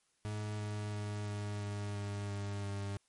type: tone with pitch steps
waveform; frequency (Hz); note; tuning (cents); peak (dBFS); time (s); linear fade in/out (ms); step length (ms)
40% pulse; 105.6 / 104.81 / 104.03 / 103.25 / 102.48 / 101.71 / 100.95 / 100.19; G#2 / G#2 / G#2 / G#2 / G#2 / G#2 / G#2 / G2; +29 / +16 / +3 / -10 / -23 / -36 / -49 / +38; -36; 0.25-2.97; 0; 340
effects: white hiss -75 dBFS RMS until 3.08 s + MP3 48 kbps